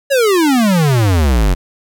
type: exponential sweep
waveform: square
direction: down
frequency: 574 to 42.97 Hz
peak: -10 dBFS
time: 0.1-1.55 s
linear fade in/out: 20 ms
effects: none